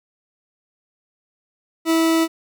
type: tone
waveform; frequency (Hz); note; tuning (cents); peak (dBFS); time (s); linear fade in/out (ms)
40% pulse; 326.3; E4; -18; -14; 1.85-2.28; 50
effects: none